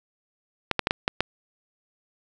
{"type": "clicks", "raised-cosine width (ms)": 0.3, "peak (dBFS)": -5, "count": 6, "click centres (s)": [0.713, 0.793, 0.871, 0.909, 1.079, 1.206], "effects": []}